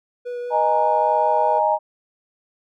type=tone with vibrato; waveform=triangle; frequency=487.1 Hz; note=B4; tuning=24 cents flat; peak=-24 dBFS; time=0.25-1.6 s; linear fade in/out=20 ms; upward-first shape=triangle; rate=5.1 Hz; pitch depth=12 cents each way
type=chord; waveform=sine; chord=D# suspended fourth; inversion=none; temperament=equal with one note detuned; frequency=619.4 / 830.6 / 932.3 Hz; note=D#5 / G#5 / A#5; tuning=-8 / 0 / 0 cents; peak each=-20 dBFS; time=0.5-1.79 s; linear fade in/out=50 ms
effects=none